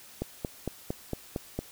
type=click train; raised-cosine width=2 ms; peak=-17 dBFS; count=7; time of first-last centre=0.22-1.59 s; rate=4.38 Hz; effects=white hiss -51 dBFS RMS until 1.71 s